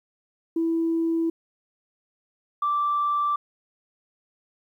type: tone pair in turn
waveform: sine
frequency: 329.6 / 1170.5 Hz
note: E4 / D6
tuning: 0 / -6 cents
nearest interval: octave + minor seventh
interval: 2194 cents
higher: second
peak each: -20 dBFS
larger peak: neither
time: 0.56-1.3 / 2.62-3.36 s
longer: neither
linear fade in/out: 5 ms
effects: tanh soft clip ceiling -16 dBFS + 10-bit